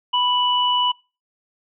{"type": "tone pair together", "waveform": "sine", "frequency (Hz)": [987.8, 2960], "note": ["B5", "F#7"], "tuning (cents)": [0, 0], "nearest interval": "octave + perfect fifth", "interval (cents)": 1900, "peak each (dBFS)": -19, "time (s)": [0.13, 0.92], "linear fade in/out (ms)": 10, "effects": ["noise-tail reverb RT60 0.3 s tail -23 dB re dry"]}